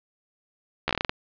slowing click train, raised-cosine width 0.3 ms, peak -8 dBFS, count 9, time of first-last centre 0.88-1.094 s, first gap 13 ms, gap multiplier 1.2, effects resampled to 11025 Hz + 8-bit

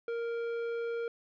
sine tone with tanh clipping, 466 Hz, A#4, 1 cent flat, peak -34 dBFS, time 0.08-1.08 s, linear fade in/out 2 ms, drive 11 dB, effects none

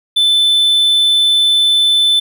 triangle tone, 3520 Hz, A7, in tune, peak -7 dBFS, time 0.16-2.2 s, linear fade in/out 10 ms, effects none

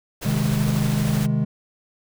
pink noise with tremolo, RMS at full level -30 dBFS, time 0.21-1.27 s, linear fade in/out 20 ms, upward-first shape triangle, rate 13 Hz, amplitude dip 25%
triangle chord, Ab major, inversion first, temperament equal, 130.81 / 155.56 / 207.7 Hz, C3 / Eb3 / Ab3, 0 / 0 / 0 cents, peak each -21 dBFS, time 0.25-1.45 s, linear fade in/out 10 ms
effects none

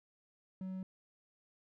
triangle tone, 187.7 Hz, F#3, 25 cents sharp, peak -37 dBFS, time 0.61-0.83 s, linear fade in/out 2 ms, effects none

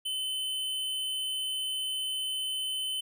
square tone, 3045 Hz, F#7, 49 cents sharp, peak -31 dBFS, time 0.05-3.01 s, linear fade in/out 10 ms, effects none

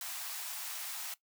white high-pass noise, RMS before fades -41 dBFS, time 0.01-1.14 s, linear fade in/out 2 ms, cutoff 670 Hz, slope 48 dB/octave, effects noise-tail reverb RT60 0.1 s tail -17 dB re dry

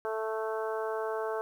harmonic tone, 220 Hz, A3, in tune, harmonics 2 / 3 / 4 / 5 / 6 / 7, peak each -33 / -37 / -39 / -41 / -43 / -44 dBFS, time 0.05-1.41 s, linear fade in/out 0 ms, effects 10-bit

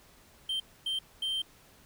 triangle tone bursts at uneven times, 3136 Hz, G7, in tune, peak -28 dBFS, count 3, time 0.49-0.6 / 0.86-0.99 / 1.22-1.42 s, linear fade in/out 5 ms, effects pink hiss -59 dBFS RMS until 1.85 s

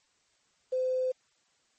sine tone with quantisation, 513 Hz, C5, 34 cents flat, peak -26 dBFS, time 0.72-1.12 s, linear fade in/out 10 ms, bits 9, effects white hiss -70 dBFS RMS until 1.78 s + MP3 32 kbps

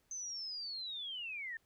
sine linear sweep, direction down, 6250 to 1760 Hz, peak -40 dBFS, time 0.11-1.57 s, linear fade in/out 2 ms, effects pink hiss -75 dBFS RMS until 1.65 s

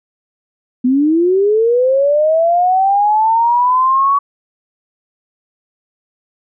sine linear sweep, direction up, 244.1 to 1131 Hz, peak -9 dBFS, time 0.84-4.19 s, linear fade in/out 10 ms, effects none

